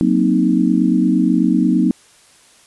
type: chord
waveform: sine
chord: C half-diminished seventh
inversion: second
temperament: equal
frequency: 185 / 233.1 / 261.6 / 311.1 Hz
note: Gb3 / Bb3 / C4 / Eb4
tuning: 0 / 0 / 0 / 0 cents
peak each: -17 dBFS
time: 0.01-1.91 s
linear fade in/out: 0 ms
effects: white hiss -49 dBFS RMS until 2.66 s + resampled to 24000 Hz